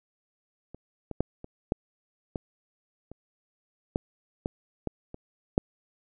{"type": "clicks", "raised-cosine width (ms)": 2, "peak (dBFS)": [-29, -22, -11, -27, -11, -18, -29, -12, -15, -16, -26, -7], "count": 12, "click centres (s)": [0.746, 1.113, 1.206, 1.444, 1.721, 2.358, 3.116, 3.959, 4.459, 4.873, 5.144, 5.579], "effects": []}